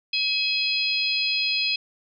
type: harmonic tone with a mistuned harmonic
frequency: 830.6 Hz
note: G#5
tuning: in tune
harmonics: 3 / 4 / 5 / 6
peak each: -25 / -28 / -27 / -29 dBFS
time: 0.13-1.76 s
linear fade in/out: 5 ms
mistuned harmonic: 3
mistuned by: +42 cents
effects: none